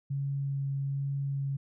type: tone with vibrato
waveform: sine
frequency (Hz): 138.59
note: C#3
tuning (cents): 0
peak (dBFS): -29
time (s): 0.1-1.57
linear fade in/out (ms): 10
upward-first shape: sine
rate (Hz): 1.2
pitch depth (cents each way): 8
effects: none